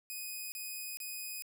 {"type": "tone bursts", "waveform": "5% pulse", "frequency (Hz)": 2498, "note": "D#7", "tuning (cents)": 6, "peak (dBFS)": -30, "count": 3, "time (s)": [0.1, 1.422], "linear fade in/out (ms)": 0, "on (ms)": 420, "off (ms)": 31, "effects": ["12-bit"]}